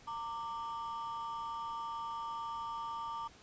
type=ring-modulated tone; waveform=triangle; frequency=1046.5 Hz; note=C6; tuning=in tune; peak=-33 dBFS; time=0.07-3.28 s; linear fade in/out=10 ms; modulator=131 Hz; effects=pink hiss -59 dBFS RMS until 3.42 s + resampled to 16000 Hz